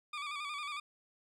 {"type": "tone with vibrato", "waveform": "20% pulse", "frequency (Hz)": 1174.7, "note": "D6", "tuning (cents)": 0, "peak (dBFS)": -33, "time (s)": [0.13, 0.8], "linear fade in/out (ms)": 5, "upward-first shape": "square", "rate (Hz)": 11, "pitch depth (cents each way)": 51, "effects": ["low-pass 6000 Hz 12 dB/octave", "12-bit"]}